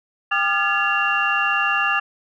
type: tone cluster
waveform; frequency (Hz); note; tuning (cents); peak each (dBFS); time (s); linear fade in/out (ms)
sine; 795 / 1209 / 1387 / 1698 / 2766; G5 / D6 / F6 / G#6 / F7; +24 / +50 / -12 / +38 / -17; -27 / -22 / -26 / -22 / -22; 0.31-2; 10
effects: tanh soft clip ceiling -6 dBFS